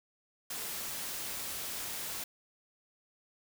white noise, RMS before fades -39 dBFS, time 0.5-2.24 s, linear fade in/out 5 ms, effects none

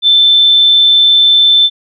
sine tone, 3537 Hz, A7, 8 cents sharp, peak -4 dBFS, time 0.02-1.7 s, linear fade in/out 50 ms, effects none

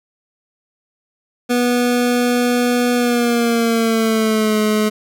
25% pulse tone with pitch glide, 244.2 to 213.8 Hz, B3 to A3, -19 to -49 cents, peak -10 dBFS, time 1.49-4.9 s, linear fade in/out 20 ms, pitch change -230 cents, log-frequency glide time 2.95-4.59 s, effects none

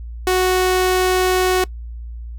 sawtooth tone, 369.2 Hz, F#4, 4 cents flat, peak -10 dBFS, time 0.27-1.64 s, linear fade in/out 2 ms, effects noise-tail reverb RT60 0.1 s tail -22 dB re dry + added 58 Hz sine -28 dBFS peak until 2.38 s

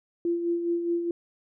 sine tone with tremolo, 342.4 Hz, F4, 34 cents flat, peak -22 dBFS, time 0.25-1.11 s, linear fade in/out 2 ms, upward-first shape sine, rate 4.8 Hz, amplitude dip 50%, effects none

